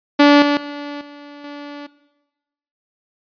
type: tone with level steps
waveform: sawtooth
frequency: 289.2 Hz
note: D4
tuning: 27 cents flat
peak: -3 / -9 / -22 / -31 / -26 dBFS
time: 0.19-1.87 s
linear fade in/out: 10 ms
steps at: 0.42 / 0.57 / 1.01 / 1.44 s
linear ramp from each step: 2 ms
effects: noise-tail reverb RT60 1.0 s tail -17 dB re dry + resampled to 11025 Hz